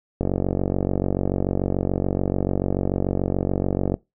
click train, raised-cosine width 2 ms, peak -8 dBFS, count 176, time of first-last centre 0.21-3.941 s, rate 46.9 Hz, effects noise-tail reverb RT60 0.2 s tail -21 dB re dry

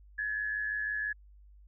sine tone with amplitude modulation, 1700 Hz, G#6, 40 cents sharp, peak -28 dBFS, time 0.18-1.13 s, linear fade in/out 10 ms, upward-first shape sine, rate 106 Hz, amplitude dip 60%, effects added 50 Hz sine -53 dBFS peak until 1.67 s

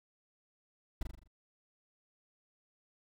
brown noise with echo, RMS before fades -31 dBFS, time 1.01-1.03 s, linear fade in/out 5 ms, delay 41 ms, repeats 6, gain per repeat -5 dB, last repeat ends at 1.276 s, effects none

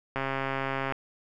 click train, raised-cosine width 0.5 ms, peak -15 dBFS, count 104, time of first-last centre 0.16-0.923 s, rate 135 Hz, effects none

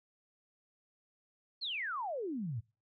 sine exponential sweep, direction down, 4447 to 100 Hz, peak -35 dBFS, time 1.61-2.61 s, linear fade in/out 20 ms, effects noise-tail reverb RT60 0.3 s tail -22 dB re dry

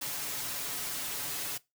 white noise with comb filter, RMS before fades -36 dBFS, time 0.01-1.58 s, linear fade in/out 10 ms, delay 7 ms, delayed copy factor +0.7, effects noise-tail reverb RT60 0.2 s tail -20 dB re dry

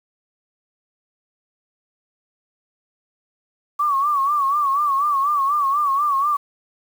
sine tone with vibrato, 1138 Hz, C#6, 45 cents sharp, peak -16 dBFS, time 3.79-6.37 s, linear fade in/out 10 ms, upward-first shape sine, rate 4.1 Hz, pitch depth 96 cents each way, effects 7-bit

